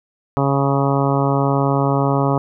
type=harmonic tone; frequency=138.59 Hz; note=C#3; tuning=in tune; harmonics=1 / 2 / 3 / 4 / 5 / 6 / 7 / 8 / 9; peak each=-18 / -21 / -23 / -24 / -25 / -26 / -26 / -27 / -28 dBFS; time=0.37-2.38 s; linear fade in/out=0 ms; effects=none